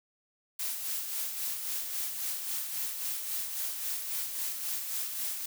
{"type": "noise with tremolo", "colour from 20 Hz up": "blue", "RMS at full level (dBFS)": -33, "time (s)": [0.59, 5.46], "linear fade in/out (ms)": 5, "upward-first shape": "sine", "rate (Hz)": 3.7, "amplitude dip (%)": 45, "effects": []}